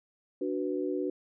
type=chord; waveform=sine; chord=B minor; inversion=first; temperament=equal with one note detuned; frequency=292.5 / 370 / 493.9 Hz; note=D4 / F#4 / B4; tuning=-7 / 0 / 0 cents; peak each=-33 / -32 / -36 dBFS; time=0.41-1.1 s; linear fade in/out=5 ms; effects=none